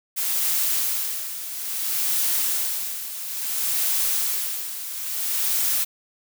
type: noise with tremolo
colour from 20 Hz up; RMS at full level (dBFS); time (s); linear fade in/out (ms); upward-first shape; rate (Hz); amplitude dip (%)
blue; -22; 0.16-5.85; 20; sine; 0.59; 70
effects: none